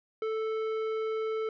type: tone with tanh clipping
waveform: triangle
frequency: 440 Hz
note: A4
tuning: in tune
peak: -31 dBFS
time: 0.22-1.49 s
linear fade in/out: 2 ms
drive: 16 dB
effects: none